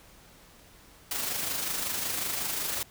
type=noise with amplitude modulation; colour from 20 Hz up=white; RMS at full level=-30 dBFS; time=1.11-2.83 s; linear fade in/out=2 ms; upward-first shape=sine; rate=25.4 Hz; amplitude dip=40%; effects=pink hiss -55 dBFS RMS until 2.9 s